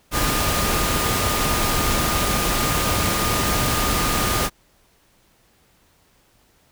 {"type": "tone in noise", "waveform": "sine", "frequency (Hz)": 1220, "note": "D#6", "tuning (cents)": -34, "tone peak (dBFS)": -27, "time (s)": [0.11, 4.5], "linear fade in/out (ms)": 50, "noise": "pink", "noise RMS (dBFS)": -21, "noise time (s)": [0.11, 4.5], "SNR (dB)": -9, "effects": ["pink hiss -59 dBFS RMS until 6.71 s"]}